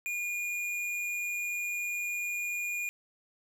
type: tone with tanh clipping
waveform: sine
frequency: 2431 Hz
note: D#7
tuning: 41 cents flat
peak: -33 dBFS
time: 0.06-2.89 s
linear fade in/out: 0 ms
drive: 15 dB
effects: none